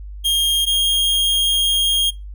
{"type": "tone pair in turn", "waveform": "45% pulse", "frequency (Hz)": [3228, 3241], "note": ["G#7", "G#7"], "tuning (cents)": [-50, -43], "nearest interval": "unison", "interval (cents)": 7, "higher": "second", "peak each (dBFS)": -14, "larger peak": "neither", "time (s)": [[0.24, 0.66], [0.66, 2.11]], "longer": "second", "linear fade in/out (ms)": 20, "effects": ["noise-tail reverb RT60 0.2 s tail -21 dB re dry", "added 50 Hz sine -30 dBFS peak until 2.34 s"]}